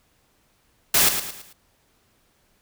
white noise with echo, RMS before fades -17 dBFS, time 0.94-1.09 s, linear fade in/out 5 ms, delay 110 ms, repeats 4, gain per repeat -8 dB, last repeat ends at 1.53 s, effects pink hiss -64 dBFS RMS until 2.61 s

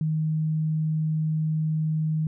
sine tone, 156.5 Hz, D#3, 10 cents sharp, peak -22 dBFS, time 0.01-2.27 s, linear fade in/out 2 ms, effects none

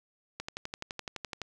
click train, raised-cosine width 0.2 ms, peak -19 dBFS, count 13, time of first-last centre 0.4-1.417 s, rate 11.8 Hz, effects none

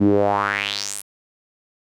sawtooth tone with band-pass filter sweep, 101 Hz, G#2, 48 cents flat, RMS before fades -20 dBFS, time 0-1.02 s, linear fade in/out 20 ms, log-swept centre 240 to 11000 Hz, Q 4.1, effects none

